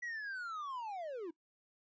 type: linear sweep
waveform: triangle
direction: down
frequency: 1957 to 306.9 Hz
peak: -38 dBFS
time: 0.02-1.31 s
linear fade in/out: 10 ms
effects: noise-tail reverb RT60 0.1 s tail -21 dB re dry + resampled to 16000 Hz